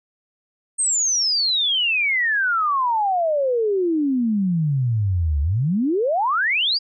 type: exponential two-way sweep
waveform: sine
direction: down then up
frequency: 8630 to 69.4 to 4984 Hz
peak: -17 dBFS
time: 0.78-6.79 s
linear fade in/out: 20 ms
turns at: 5.41 s
effects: none